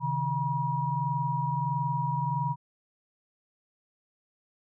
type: tone cluster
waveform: sine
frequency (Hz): 134.2 / 155.7 / 962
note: C3 / D#3 / B5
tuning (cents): +44 / +2 / -46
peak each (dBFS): -31 / -32 / -29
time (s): 0-2.56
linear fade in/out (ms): 50
effects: none